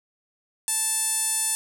sawtooth tone with band-pass filter, 880 Hz, A5, in tune, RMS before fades -25 dBFS, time 0.68-1.55 s, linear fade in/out 0 ms, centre 9300 Hz, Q 4.1, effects none

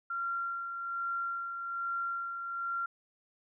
sine tone with tremolo, 1377 Hz, F6, 25 cents flat, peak -31 dBFS, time 0.1-2.86 s, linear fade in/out 5 ms, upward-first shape sine, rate 1.2 Hz, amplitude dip 45%, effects none

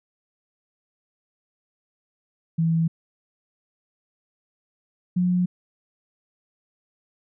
sine tone pair in turn, 164 / 179.61 Hz, E3 / F3, -9 / +49 cents, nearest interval major second, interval 158 cents, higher second, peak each -18 dBFS, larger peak neither, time 2.58-2.88 / 5.16-5.46 s, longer neither, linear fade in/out 10 ms, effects none

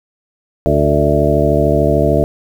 harmonic tone with a mistuned harmonic, 73.42 Hz, D2, in tune, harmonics 1 / 2 / 3 / 4 / 5 / 6 / 8 / 9, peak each -18 / -17 / -22 / -19 / -19 / -18 / -17 / -17 dBFS, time 0.66-2.24 s, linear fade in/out 0 ms, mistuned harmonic 6, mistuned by +26 cents, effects 7-bit

